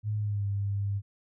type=tone with pitch glide; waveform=sine; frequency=106.1 to 100.26 Hz; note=G#2 to G2; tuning=+38 to +39 cents; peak=-27 dBFS; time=0.03-1.02 s; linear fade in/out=50 ms; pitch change=-99 cents; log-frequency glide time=0.16-0.46 s; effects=none